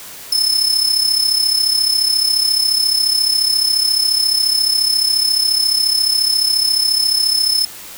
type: tone with amplitude modulation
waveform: 40% pulse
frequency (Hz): 5240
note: E8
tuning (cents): -11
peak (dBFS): -9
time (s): 0.32-7.65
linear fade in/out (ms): 5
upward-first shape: sine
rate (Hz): 34.3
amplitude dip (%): 65
effects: white hiss -34 dBFS RMS until 7.97 s